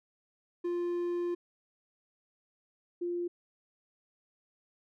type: tone pair in turn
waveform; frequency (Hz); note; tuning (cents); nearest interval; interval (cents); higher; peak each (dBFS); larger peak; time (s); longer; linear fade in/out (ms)
triangle / sine; 349.2 / 349.2; F4 / F4; 0 / 0; unison; 0; neither; -28 / -31; first; 0.64-1.35 / 3.01-3.28; first; 10
effects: none